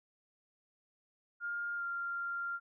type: tone with pitch glide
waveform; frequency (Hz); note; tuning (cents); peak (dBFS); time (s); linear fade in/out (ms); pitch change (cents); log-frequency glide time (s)
sine; 1410 to 1389.8; F6 to F6; +16 to -9; -35; 1.4-2.6; 50; -25; 1.76-1.83
effects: none